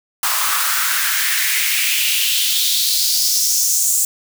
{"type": "noise with high-pass filter sweep", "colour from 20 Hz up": "white", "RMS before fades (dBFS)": -17, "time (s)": [0.23, 4.05], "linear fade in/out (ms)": 2, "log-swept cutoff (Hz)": [1000, 7600], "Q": 3.2, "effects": []}